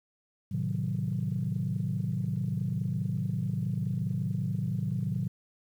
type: chord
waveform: sine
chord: A diminished seventh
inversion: none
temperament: equal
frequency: 110 / 130.81 / 155.56 / 185 Hz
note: A2 / C3 / Eb3 / Gb3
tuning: 0 / 0 / 0 / 0 cents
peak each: -33 dBFS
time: 0.51-5.28 s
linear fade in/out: 10 ms
effects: tanh soft clip ceiling -20 dBFS + 10-bit